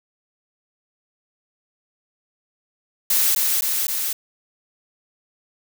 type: noise with echo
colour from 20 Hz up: blue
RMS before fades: -18 dBFS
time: 3.1-3.35 s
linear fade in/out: 5 ms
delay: 260 ms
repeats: 3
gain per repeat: -2 dB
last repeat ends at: 4.13 s
effects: none